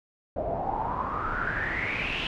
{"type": "noise with low-pass filter sweep", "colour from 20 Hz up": "pink", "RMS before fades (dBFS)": -30, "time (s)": [0.36, 2.27], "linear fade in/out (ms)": 2, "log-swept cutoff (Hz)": [610, 3000], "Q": 8.7, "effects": []}